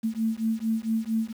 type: beating tone pair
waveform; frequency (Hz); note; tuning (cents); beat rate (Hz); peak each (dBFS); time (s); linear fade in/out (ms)
sine; 221.1 / 225.5; A3 / A3; +9 / +43; 4.4; -27; 0.03-1.33; 20
effects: 8-bit